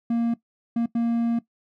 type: tone bursts at uneven times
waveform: triangle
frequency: 233.1 Hz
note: A#3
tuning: in tune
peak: -18 dBFS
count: 3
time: 0.1-0.34 / 0.76-0.86 / 0.95-1.39 s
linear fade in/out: 5 ms
effects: noise-tail reverb RT60 0.1 s tail -17 dB re dry